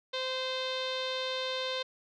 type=tone with low-pass filter; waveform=sawtooth; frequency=518 Hz; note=C5; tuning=17 cents flat; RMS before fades=-34 dBFS; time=0.13-1.83 s; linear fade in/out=10 ms; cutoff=3800 Hz; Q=5.9; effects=none